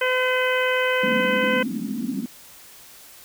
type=harmonic tone; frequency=509 Hz; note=C5; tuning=48 cents flat; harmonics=1 / 2 / 3 / 4 / 5 / 6; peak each=-22 / -28 / -25 / -27 / -29 / -31 dBFS; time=0.01-1.63 s; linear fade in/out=5 ms
type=band-pass noise; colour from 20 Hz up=white; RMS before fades=-27 dBFS; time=1.03-2.26 s; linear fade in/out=0 ms; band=200 to 260 Hz; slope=48 dB/octave
effects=white hiss -46 dBFS RMS until 3.24 s